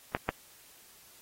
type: clicks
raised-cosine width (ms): 0.5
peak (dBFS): -12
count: 2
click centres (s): 0.149 / 0.29
effects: white hiss -57 dBFS RMS until 1.21 s + AAC 48 kbps